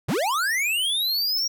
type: linear sweep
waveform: square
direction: up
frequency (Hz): 82.41 to 5680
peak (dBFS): -22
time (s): 0.08-1.48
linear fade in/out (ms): 10
effects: none